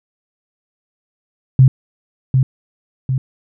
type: tone with echo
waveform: sine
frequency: 131 Hz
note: C3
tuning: 2 cents sharp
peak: -4 dBFS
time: 1.59-1.68 s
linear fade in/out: 2 ms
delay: 750 ms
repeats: 2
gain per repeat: -5 dB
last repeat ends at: 3.18 s
effects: none